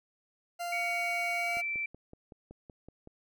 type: tone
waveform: 40% pulse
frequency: 695 Hz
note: F5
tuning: 9 cents flat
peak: -33 dBFS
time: 0.59-1.62 s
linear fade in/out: 20 ms
type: tone with pitch glide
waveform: sine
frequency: 2245 to 2335 Hz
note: C#7 to D7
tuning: +21 to -11 cents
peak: -31 dBFS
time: 0.72-1.86 s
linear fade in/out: 5 ms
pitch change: +68 cents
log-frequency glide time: 1.37-1.66 s
type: click train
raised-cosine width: 2 ms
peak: -35 dBFS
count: 9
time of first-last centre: 1.57-3.074 s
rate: 5.32 Hz
effects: none